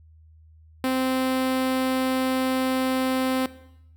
sawtooth tone with notch filter, 260 Hz, C4, 11 cents flat, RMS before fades -24 dBFS, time 0.84-3.46 s, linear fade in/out 0 ms, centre 6400 Hz, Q 1.9, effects noise-tail reverb RT60 0.8 s tail -17 dB re dry + added 79 Hz sine -49 dBFS peak until 3.96 s

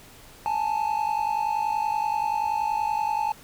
triangle tone pair together, 840 / 890.5 Hz, G#5 / A5, +19 / +21 cents, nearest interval minor second, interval 102 cents, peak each -24 dBFS, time 0.46-3.32 s, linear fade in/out 0 ms, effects pink hiss -49 dBFS RMS until 3.43 s

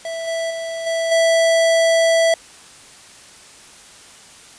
square tone with level steps, 659.3 Hz, E5, in tune, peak -25 / -21 / -25 / -19 / -13 dBFS, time 0.05-2.34 s, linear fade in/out 2 ms, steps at 0.27 / 0.5 / 0.86 / 1.11 s, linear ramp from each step 10 ms, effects white hiss -43 dBFS RMS until 4.58 s + resampled to 22050 Hz

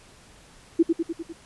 sine tone with echo, 331.9 Hz, E4, 12 cents sharp, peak -13 dBFS, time 0.79-0.83 s, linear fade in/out 10 ms, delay 100 ms, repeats 5, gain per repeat -4 dB, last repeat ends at 1.33 s, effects pink hiss -52 dBFS RMS until 1.45 s + resampled to 24000 Hz

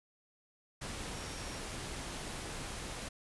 sine tone in noise, 5588 Hz, F8, in tune, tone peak -53 dBFS, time 1.14-1.59 s, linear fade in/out 10 ms, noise pink, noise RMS -42 dBFS, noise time 0.81-3.09 s, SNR -14 dB, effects resampled to 24000 Hz

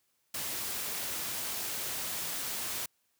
white noise, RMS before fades -36 dBFS, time 0.34-2.86 s, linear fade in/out 5 ms, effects white hiss -75 dBFS RMS until 3.19 s + high-pass 60 Hz 12 dB/octave

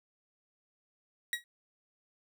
30% pulse tone with exponential decay, 1907 Hz, A#6, 39 cents sharp, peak -24 dBFS, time 1.33-1.44 s, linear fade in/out 1 ms, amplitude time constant 23 ms, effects none

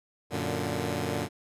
10% pulse chord, Gb augmented, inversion none, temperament equal, 92.5 / 116.54 / 146.83 Hz, Gb2 / Bb2 / D3, 0 / 0 / 0 cents, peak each -25 dBFS, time 0.3-1.29 s, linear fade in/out 50 ms, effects resampled to 32000 Hz

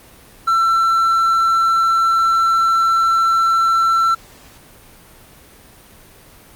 triangle tone, 1343 Hz, E6, 32 cents sharp, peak -10 dBFS, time 0.47-4.15 s, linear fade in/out 10 ms, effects pink hiss -44 dBFS RMS until 6.55 s + Opus 32 kbps

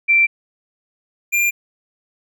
sine / square tone pair in turn, 2349 / 2393 Hz, D7 / D7, 0 / +32 cents, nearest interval unison, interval 32 cents, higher second, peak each -10 / -15 dBFS, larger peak first, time 0.08-0.27 / 1.32-1.51 s, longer neither, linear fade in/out 20 ms, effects none

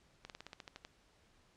slowing click train, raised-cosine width 0.2 ms, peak -30 dBFS, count 10, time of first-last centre 0.25-0.849 s, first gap 48 ms, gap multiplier 1.08, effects pink hiss -69 dBFS RMS until 1.56 s + low-pass 7000 Hz 12 dB/octave

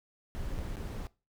brown noise with dropouts, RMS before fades -37 dBFS, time 0.35-1.07 s, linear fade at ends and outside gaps 0 ms, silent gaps 0.582-0.588 / 0.758-0.769 s, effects noise-tail reverb RT60 0.3 s tail -21 dB re dry

